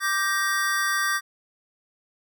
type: chord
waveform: square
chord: G minor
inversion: second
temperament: just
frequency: 1176 / 1568 / 1881.6 Hz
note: D6 / G6 / Bb6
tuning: +2 / 0 / +16 cents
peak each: -28 / -26 / -28 dBFS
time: 0-1.21 s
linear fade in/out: 50 ms
effects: none